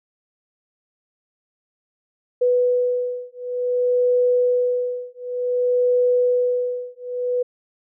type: beating tone pair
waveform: sine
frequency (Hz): 493.9 / 494.45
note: B4 / B4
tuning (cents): 0 / +2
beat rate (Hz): 0.55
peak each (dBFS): -20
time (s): 2.41-7.43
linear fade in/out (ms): 10
effects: none